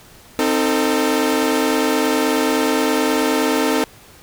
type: chord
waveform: sawtooth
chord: A diminished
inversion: first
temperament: equal with one note detuned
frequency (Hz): 261.6 / 311.1 / 446.7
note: C4 / Eb4 / A4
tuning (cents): 0 / 0 / +26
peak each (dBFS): -16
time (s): 0.39-3.84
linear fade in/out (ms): 0
effects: pink hiss -45 dBFS RMS until 4.22 s